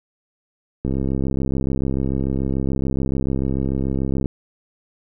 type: click train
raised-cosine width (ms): 3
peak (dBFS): -10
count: 229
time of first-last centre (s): 0.85-4.258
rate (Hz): 66.9
effects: none